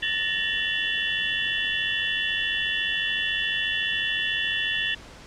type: tone cluster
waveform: sine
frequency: 1754 / 1848 / 2737 / 2981 / 3434 Hz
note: A6 / A#6 / F7 / F#7 / A7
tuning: -6 / -16 / -36 / +12 / -43 cents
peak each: -30 dBFS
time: 0.02-4.95 s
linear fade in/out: 10 ms
effects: pink hiss -45 dBFS RMS until 5.26 s + low-pass 6000 Hz 12 dB/octave